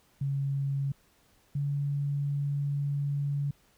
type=tone pair in turn; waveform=sine; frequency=138.59 / 142.4 Hz; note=C#3 / C#3; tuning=0 / +47 cents; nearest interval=unison; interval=47 cents; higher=second; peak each=-27 dBFS; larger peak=neither; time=0.21-0.92 / 1.55-3.51 s; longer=second; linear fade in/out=5 ms; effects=pink hiss -65 dBFS RMS until 3.77 s